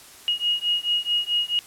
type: beating tone pair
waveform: sine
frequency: 2878 / 2882.6 Hz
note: F#7 / F#7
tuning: -49 / -46 cents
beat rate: 4.6 Hz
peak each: -24 dBFS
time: 0.28-1.59 s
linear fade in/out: 0 ms
effects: white hiss -46 dBFS RMS until 1.66 s + low-pass 12000 Hz 12 dB/octave